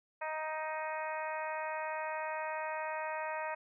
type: harmonic tone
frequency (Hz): 312.3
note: D#4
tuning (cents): +7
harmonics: 2 / 3 / 4 / 5 / 6 / 7 / 8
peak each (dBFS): -40 / -39 / -46 / -46 / -45 / -50 / -48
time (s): 0.21-3.55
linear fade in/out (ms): 10
effects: none